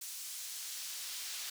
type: noise with high-pass filter sweep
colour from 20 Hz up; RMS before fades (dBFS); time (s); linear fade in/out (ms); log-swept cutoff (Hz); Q
brown; -43; 0.01-1.5; 5; 6900 to 4100; 0.8
effects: none